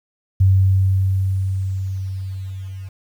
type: tone with level ramp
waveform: sine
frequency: 95.5 Hz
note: G2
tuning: 45 cents flat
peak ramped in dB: -9 to -29 dBFS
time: 0.4-2.89 s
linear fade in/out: 10 ms
effects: 8-bit